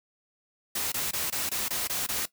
white noise bursts, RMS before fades -30 dBFS, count 8, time 0.75-2.257 s, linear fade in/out 5 ms, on 170 ms, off 21 ms, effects noise-tail reverb RT60 0.1 s tail -17 dB re dry

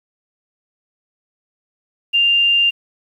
sine tone, 2794 Hz, F7, in tune, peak -11 dBFS, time 2.13-2.71 s, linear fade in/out 20 ms, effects 8-bit

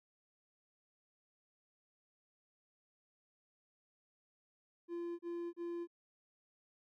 triangle tone bursts, 343.5 Hz, F4, 29 cents flat, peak -37 dBFS, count 3, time 4.88-5.874 s, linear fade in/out 50 ms, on 310 ms, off 32 ms, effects none

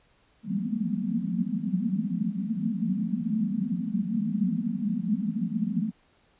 white band-pass noise, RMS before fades -28 dBFS, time 0.43-5.92 s, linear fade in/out 50 ms, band 170 to 240 Hz, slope 96 dB/octave, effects pink hiss -64 dBFS RMS until 6.39 s + resampled to 8000 Hz

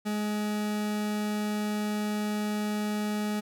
40% pulse tone, 210 Hz, G#3, 19 cents sharp, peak -27 dBFS, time 0.05-3.41 s, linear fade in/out 20 ms, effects none

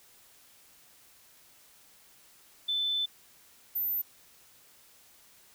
sine tone pair in turn, 3520 / 14178 Hz, A7 / A9, 0 / +12 cents, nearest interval 2 octaves, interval 2412 cents, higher second, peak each -27 / -28 dBFS, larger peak first, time 2.68-3.06 / 3.75-4.02 s, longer first, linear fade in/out 10 ms, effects white hiss -59 dBFS RMS until 5.54 s

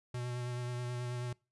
square tone with vibrato, 122.7 Hz, B2, 11 cents flat, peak -37 dBFS, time 0.14-1.33 s, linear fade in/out 5 ms, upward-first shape sine, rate 9.3 Hz, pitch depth 18 cents each way, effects noise-tail reverb RT60 0.3 s tail -25 dB re dry + resampled to 24000 Hz

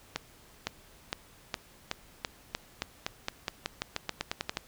accelerating click train, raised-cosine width 0.2 ms, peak -13 dBFS, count 20, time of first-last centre 0.16-4.571 s, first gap 510 ms, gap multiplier 0.9, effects pink hiss -57 dBFS RMS until 4.67 s

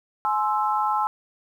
sine chord, Ab augmented, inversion none, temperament equal with one note detuned, 846.1 / 1046.5 / 1318.5 Hz, Ab5 / C6 / E6, +32 / 0 / 0 cents, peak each -23 / -26 / -26 dBFS, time 0.25-1.07 s, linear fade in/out 0 ms, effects 9-bit

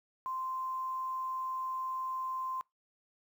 sine tone with quantisation, 1041 Hz, C6, 9 cents flat, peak -34 dBFS, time 0.26-2.61 s, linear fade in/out 0 ms, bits 10, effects noise-tail reverb RT60 0.2 s tail -25 dB re dry

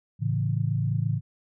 sine chord, A major, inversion none, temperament equal, 110 / 138.59 / 164.81 Hz, A2 / C#3 / E3, 0 / 0 / 0 cents, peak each -26 / -27 / -30 dBFS, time 0.19-1.21 s, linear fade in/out 50 ms, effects none

